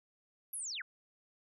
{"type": "linear sweep", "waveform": "sine", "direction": "down", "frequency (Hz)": [11670, 1285], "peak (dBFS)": -38, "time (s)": [0.53, 0.82], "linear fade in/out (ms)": 5, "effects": []}